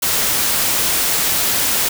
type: noise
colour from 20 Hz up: white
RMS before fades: -17 dBFS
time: 0.02-1.89 s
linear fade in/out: 10 ms
effects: none